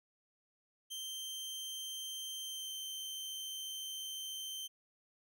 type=tone with pitch glide; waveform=sawtooth; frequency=3136 to 3113 Hz; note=G7 to G7; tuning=0 to -13 cents; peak=-38 dBFS; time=0.9-4.68 s; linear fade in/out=20 ms; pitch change=-13 cents; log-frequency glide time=2.41-2.72 s; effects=none